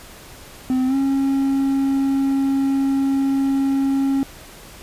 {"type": "tone with pitch glide", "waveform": "triangle", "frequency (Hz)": [257.4, 272.4], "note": ["C4", "C#4"], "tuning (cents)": [-28, -30], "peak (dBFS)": -14, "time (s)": [0.7, 4.23], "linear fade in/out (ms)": 0, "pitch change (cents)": 98, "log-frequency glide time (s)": [0.87, 0.95], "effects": ["pink hiss -41 dBFS RMS until 4.82 s", "resampled to 32000 Hz"]}